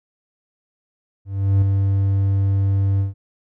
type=tone with ADSR envelope; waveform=triangle; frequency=98 Hz; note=G2; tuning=in tune; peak=-9 dBFS; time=1.25-3.14 s; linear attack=370 ms; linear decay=4 ms; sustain=-4 dB; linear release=140 ms; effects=none